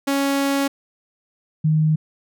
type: tone pair in turn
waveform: sawtooth / sine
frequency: 277.4 / 155.69 Hz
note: C#4 / D#3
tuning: +1 / +1 cents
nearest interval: minor seventh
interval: 1000 cents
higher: first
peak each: -14 dBFS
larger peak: neither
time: 0.07-0.68 / 1.64-1.96 s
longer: first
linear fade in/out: 10 ms
effects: none